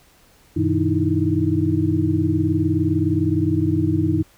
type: tone cluster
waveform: sine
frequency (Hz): 95.2 / 122.3 / 158.5 / 306.4 / 325.9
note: F#2 / B2 / D#3 / D#4 / E4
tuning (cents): +50 / -16 / +32 / -27 / -20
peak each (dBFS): -22 / -28 / -24 / -21 / -22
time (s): 0.56-4.23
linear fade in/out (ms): 10
effects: pink hiss -54 dBFS RMS until 4.37 s